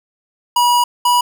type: tone pair in turn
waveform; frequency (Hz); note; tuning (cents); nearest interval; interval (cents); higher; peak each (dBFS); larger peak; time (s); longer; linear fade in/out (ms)
square; 968 / 974.2; B5 / B5; -35 / -24; unison; 11; second; -11; neither; 0.56-0.84 / 1.05-1.21; first; 5
effects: none